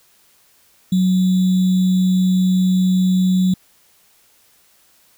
sine tone with sample-and-hold, 185 Hz, F#3, in tune, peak -12 dBFS, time 0.92-3.54 s, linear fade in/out 5 ms, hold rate 3675 Hz, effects white hiss -55 dBFS RMS until 5.17 s

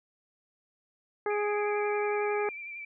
harmonic tone, 415.3 Hz, G#4, in tune, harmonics 1 / 2 / 3 / 4 / 5, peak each -28 / -34 / -38 / -40 / -42 dBFS, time 1.26-2.49 s, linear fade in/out 2 ms
sine tone with vibrato, 2349 Hz, D7, in tune, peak -38 dBFS, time 1.3-2.85 s, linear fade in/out 5 ms, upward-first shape sine, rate 11 Hz, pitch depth 35 cents each way
effects none

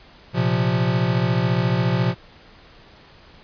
square chord, Bb suspended second, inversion none, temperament equal, 116.54 / 130.81 / 174.61 Hz, Bb2 / C3 / F3, 0 / 0 / 0 cents, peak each -23 dBFS, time 0.33-2.15 s, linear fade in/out 50 ms, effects pink hiss -48 dBFS RMS until 3.43 s + resampled to 11025 Hz

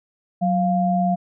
sine tone pair together, 185 / 698.5 Hz, F#3 / F5, 0 / 0 cents, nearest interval octave + major seventh, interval 2300 cents, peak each -19 / -20 dBFS, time 0.41-1.16 s, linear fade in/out 20 ms, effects none

